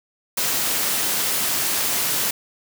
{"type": "high-pass noise", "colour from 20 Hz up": "white", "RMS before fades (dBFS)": -22, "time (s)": [0.37, 2.31], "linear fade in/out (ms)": 5, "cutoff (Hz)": 100, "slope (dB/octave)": 12, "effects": []}